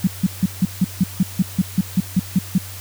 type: tone bursts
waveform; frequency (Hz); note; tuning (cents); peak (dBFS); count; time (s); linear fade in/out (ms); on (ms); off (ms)
sine; 185.9; F#3; +8; -11; 14; 0.04-2.582; 5; 33; 160
effects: added 95 Hz sine -34 dBFS peak until 2.8 s + white hiss -36 dBFS RMS until 2.8 s